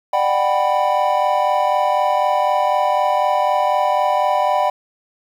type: chord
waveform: triangle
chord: G major seventh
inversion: second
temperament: equal with one note detuned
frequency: 597.9 / 740 / 784 / 987.8 Hz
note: D5 / F#5 / G5 / B5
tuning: +31 / 0 / 0 / 0 cents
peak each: -18 dBFS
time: 0.13-4.7 s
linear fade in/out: 5 ms
effects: 8-bit